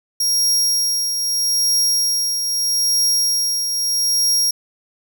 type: tone with tremolo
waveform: sawtooth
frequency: 5600 Hz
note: F8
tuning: 4 cents sharp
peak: -11 dBFS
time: 0.2-4.51 s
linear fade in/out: 5 ms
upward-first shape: triangle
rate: 0.79 Hz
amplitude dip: 50%
effects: none